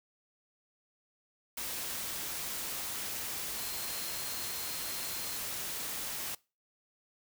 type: tone in noise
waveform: sine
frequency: 4186 Hz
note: C8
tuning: in tune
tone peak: -46 dBFS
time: 3.58-5.37 s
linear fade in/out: 5 ms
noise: white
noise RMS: -38 dBFS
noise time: 1.57-6.35 s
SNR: -11 dB
effects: noise-tail reverb RT60 0.3 s tail -23 dB re dry